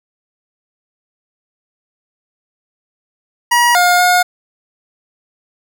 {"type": "tone with pitch steps", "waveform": "25% pulse", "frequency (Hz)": [959, 712, 719], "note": ["A#5", "F5", "F#5"], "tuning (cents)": [49, 33, -50], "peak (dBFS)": -5, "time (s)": [3.51, 4.23], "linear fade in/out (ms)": 10, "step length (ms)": 240, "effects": []}